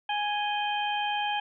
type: harmonic tone with a mistuned harmonic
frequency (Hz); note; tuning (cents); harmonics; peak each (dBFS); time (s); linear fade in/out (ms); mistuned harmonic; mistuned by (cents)
830.6; G#5; 0; 1 / 2 / 3 / 4; -28 / -36 / -36 / -34; 0.09-1.4; 5; 4; -100
effects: none